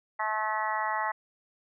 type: harmonic tone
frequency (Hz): 215.9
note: A3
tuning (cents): -33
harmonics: 3 / 4 / 5 / 6 / 7 / 8 / 9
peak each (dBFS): -38 / -31 / -33 / -37 / -42 / -39 / -35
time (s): 0.19-1.12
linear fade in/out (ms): 10
effects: none